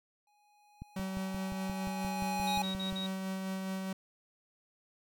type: tone with exponential growth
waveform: square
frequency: 830.6 Hz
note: G#5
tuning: in tune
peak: -30 dBFS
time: 0.27-2.62 s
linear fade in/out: 2 ms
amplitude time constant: 510 ms
type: click train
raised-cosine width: 5 ms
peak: -30 dBFS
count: 13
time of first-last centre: 0.82-2.925 s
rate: 5.7 Hz
type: tone with tremolo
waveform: 45% pulse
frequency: 190.2 Hz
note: F#3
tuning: 48 cents sharp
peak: -34 dBFS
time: 0.96-3.93 s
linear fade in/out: 5 ms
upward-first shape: sine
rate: 4.8 Hz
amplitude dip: 25%
type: tone bursts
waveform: sine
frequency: 3800 Hz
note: A#7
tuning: 33 cents sharp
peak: -37 dBFS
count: 4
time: 2.47-3.066 s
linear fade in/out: 5 ms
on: 110 ms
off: 52 ms
effects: none